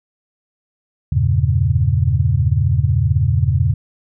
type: chord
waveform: sine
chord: E diminished seventh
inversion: none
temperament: equal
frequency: 82.41 / 98 / 116.54 / 138.59 Hz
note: E2 / G2 / Bb2 / Db3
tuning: 0 / 0 / 0 / 0 cents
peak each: -18 dBFS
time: 1.12-3.74 s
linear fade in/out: 5 ms
effects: none